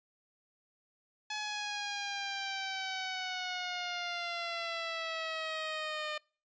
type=exponential sweep; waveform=10% pulse; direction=down; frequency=851 to 605 Hz; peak=-27 dBFS; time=1.3-6.18 s; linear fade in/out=5 ms; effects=noise-tail reverb RT60 0.4 s tail -26 dB re dry + resampled to 16000 Hz